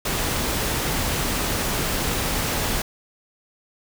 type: noise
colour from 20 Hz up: pink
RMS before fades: -24 dBFS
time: 0.05-2.82 s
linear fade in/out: 5 ms
effects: none